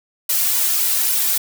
blue noise with flanger, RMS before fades -18 dBFS, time 0.29-1.38 s, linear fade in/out 5 ms, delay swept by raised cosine 2 to 2.89 ms, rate 3.6 Hz, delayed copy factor +0.95, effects none

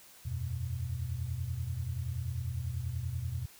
sine chord, E suspended second, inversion none, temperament just, 82.41 / 92.71 / 123.61 Hz, E2 / F#2 / B2, 0 / +4 / +2 cents, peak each -38 / -38 / -36 dBFS, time 0.25-3.46 s, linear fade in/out 10 ms, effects white hiss -56 dBFS RMS until 3.59 s

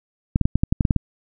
clicks, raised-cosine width 5 ms, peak -4 dBFS, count 10, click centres 0.359 / 0.413 / 0.455 / 0.556 / 0.635 / 0.725 / 0.808 / 0.852 / 0.908 / 0.963 s, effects none

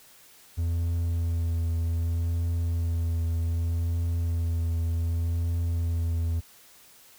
triangle tone with vibrato, 83.9 Hz, E2, 31 cents sharp, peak -22 dBFS, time 0.57-6.41 s, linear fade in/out 20 ms, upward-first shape triangle, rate 0.65 Hz, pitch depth 21 cents each way, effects white hiss -54 dBFS RMS until 7.18 s

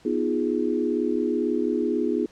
sine chord, F half-diminished seventh, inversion second, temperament equal, 246.9 / 311.1 / 349.2 / 415.3 Hz, Cb4 / Eb4 / F4 / Ab4, 0 / 0 / 0 / 0 cents, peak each -27 dBFS, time 0.05-2.26 s, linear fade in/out 5 ms, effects pink hiss -55 dBFS RMS until 2.31 s + low-pass 7000 Hz 12 dB/octave

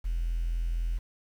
triangle tone, 42.01 Hz, E1, 34 cents sharp, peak -23 dBFS, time 0.04-0.99 s, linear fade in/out 20 ms, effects tanh soft clip ceiling -24 dBFS + 9-bit

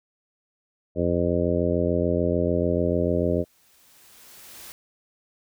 harmonic tone, 86.8 Hz, F2, 10 cents flat, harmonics 1 / 2 / 3 / 4 / 5 / 6 / 7, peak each -28 / -28 / -28 / -28 / -28 / -28 / -28 dBFS, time 0.95-3.45 s, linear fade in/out 50 ms
white noise with exponential growth, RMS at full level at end -41 dBFS, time 2.46-4.72 s, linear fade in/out 0 ms, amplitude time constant 490 ms
effects none

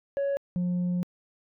sine tone pair in turn, 558 / 178.16 Hz, C#5 / F3, +11 / +35 cents, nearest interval octave + minor sixth, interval 1976 cents, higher first, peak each -22 dBFS, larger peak neither, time 0.17-0.37 / 0.56-1.03 s, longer second, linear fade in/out 0 ms, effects tanh soft clip ceiling -24 dBFS

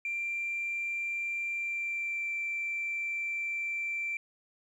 sine tone with pitch glide, 2366 to 2346 Hz, D7 to D7, +12 to -2 cents, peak -30 dBFS, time 0.05-4.17 s, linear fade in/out 2 ms, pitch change -14 cents, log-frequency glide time 1.52-2.32 s, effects tanh soft clip ceiling -27 dBFS + 11-bit

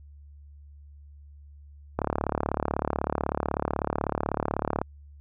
click train, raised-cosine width 1 ms, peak -11 dBFS, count 103, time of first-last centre 1.99-4.815 s, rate 36.1 Hz, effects added 72 Hz sine -46 dBFS peak until 5.2 s

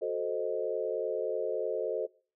sine chord, F# diminished seventh, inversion none, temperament equal, 370 / 440 / 523.3 / 622.3 Hz, F#4 / A4 / C5 / Eb5, 0 / 0 / 0 / 0 cents, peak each -37 / -33 / -35 / -36 dBFS, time 0.01-2.07 s, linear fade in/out 20 ms, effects noise-tail reverb RT60 0.4 s tail -22 dB re dry

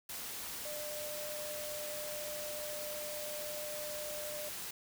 sine tone in noise, 599 Hz, D5, 34 cents sharp, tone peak -42 dBFS, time 0.65-4.49 s, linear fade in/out 5 ms, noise white, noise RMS -43 dBFS, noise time 0.09-4.71 s, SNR -2 dB, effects none

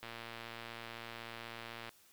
click train, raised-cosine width 0.3 ms, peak -29 dBFS, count 217, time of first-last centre 0.03-1.892 s, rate 116 Hz, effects white hiss -65 dBFS RMS until 2.12 s

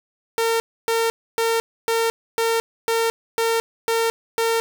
sawtooth tone bursts, 456.3 Hz, A#4, 37 cents flat, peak -14 dBFS, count 9, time 0.38-4.6 s, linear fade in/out 0 ms, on 220 ms, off 280 ms, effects none

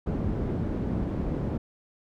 white low-pass noise, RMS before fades -29 dBFS, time 0.06-1.58 s, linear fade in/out 10 ms, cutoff 250 Hz, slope 12 dB/octave, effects none

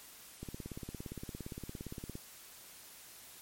click train, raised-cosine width 3 ms, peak -29 dBFS, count 31, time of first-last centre 0.43-2.154 s, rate 17.4 Hz, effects white hiss -54 dBFS RMS until 3.41 s + MP3 64 kbps

